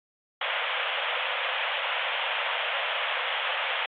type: band-pass noise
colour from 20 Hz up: white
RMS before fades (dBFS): -29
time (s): 0.41-3.86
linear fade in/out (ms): 5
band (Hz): 490 to 3400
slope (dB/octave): 96
effects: AAC 64 kbps